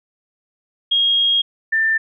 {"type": "tone pair in turn", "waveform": "sine", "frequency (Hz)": [3264, 1784.9], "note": ["G#7", "A6"], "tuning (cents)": [-31, 24], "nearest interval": "minor seventh", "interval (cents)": 1045, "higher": "first", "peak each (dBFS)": [-13, -14], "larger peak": "first", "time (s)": [[0.91, 1.42], [1.72, 1.98]], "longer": "first", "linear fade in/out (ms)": 10, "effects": []}